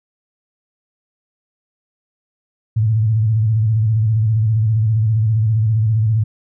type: tone with vibrato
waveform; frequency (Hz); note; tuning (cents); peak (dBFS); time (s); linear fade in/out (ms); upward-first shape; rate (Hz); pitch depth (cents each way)
sine; 109.9; A2; -2; -12; 2.76-6.24; 10; square; 15; 64
effects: none